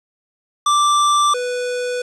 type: tone pair in turn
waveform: square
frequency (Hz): 1174.7 / 493.9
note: D6 / B4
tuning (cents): 0 / 0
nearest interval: octave + minor third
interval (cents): 1500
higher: first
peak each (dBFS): -13 / -21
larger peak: first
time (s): 0.66-1.34 / 1.34-2.02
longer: neither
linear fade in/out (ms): 5
effects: resampled to 22050 Hz + 7-bit